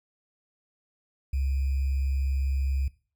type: tone with sample-and-hold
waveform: sine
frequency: 67.7 Hz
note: C#2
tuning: 40 cents flat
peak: -24 dBFS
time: 1.33-2.88 s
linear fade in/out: 5 ms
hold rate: 2450 Hz
effects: noise-tail reverb RT60 0.4 s tail -20 dB re dry